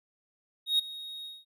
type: tone with ADSR envelope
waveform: triangle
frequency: 3752 Hz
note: A#7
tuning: 11 cents sharp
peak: -19 dBFS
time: 0.66-1.45 s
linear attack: 130 ms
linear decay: 9 ms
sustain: -18 dB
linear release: 200 ms
effects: none